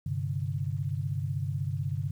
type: chord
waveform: sine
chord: G suspended fourth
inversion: none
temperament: equal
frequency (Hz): 98 / 130.81 / 146.83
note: G2 / C3 / D3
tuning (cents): 0 / 0 / 0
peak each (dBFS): -33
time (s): 0.06-2.11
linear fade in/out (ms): 5
effects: 10-bit